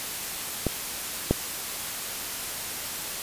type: clicks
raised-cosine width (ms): 2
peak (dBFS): -10 / -6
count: 2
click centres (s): 0.667 / 1.31
effects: white hiss -33 dBFS RMS until 3.22 s + resampled to 32000 Hz